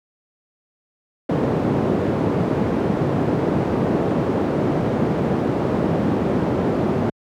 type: band-pass noise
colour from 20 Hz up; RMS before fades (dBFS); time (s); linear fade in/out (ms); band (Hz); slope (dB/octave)
white; -20; 1.29-7.1; 5; 110 to 380; 12
effects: high-pass 60 Hz 12 dB/octave